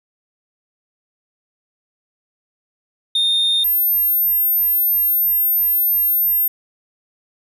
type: tone pair in turn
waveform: sine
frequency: 3655 / 13199 Hz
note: A#7 / G#9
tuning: -35 / -12 cents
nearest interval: octave + minor seventh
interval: 2223 cents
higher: second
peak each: -11 dBFS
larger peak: neither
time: 3.15-3.64 / 3.64-6.48 s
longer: second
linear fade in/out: 5 ms
effects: tanh soft clip ceiling -13 dBFS + 8-bit